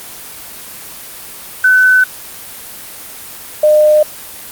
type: tone pair in turn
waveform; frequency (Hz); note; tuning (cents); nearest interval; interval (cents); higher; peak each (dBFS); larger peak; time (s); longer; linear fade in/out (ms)
sine; 1510 / 607.1; F#6 / D#5; +35 / -43; octave + major third; 1578; first; -5; neither; 1.64-2.04 / 3.63-4.03; neither; 5
effects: white hiss -30 dBFS RMS until 4.51 s + Opus 24 kbps